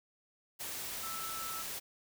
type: tone in noise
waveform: sine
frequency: 1318.5 Hz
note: E6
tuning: in tune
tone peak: -42 dBFS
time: 1.02-1.63 s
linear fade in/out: 20 ms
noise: white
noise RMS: -41 dBFS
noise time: 0.59-1.8 s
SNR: -4 dB
effects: none